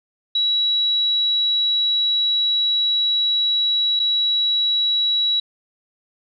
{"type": "tone with dropouts", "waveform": "sine", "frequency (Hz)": 3900, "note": "B7", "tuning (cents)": -23, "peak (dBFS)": -16, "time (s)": [0.35, 5.4], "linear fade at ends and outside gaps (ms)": 5, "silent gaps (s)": [3.994, 3.998], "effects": []}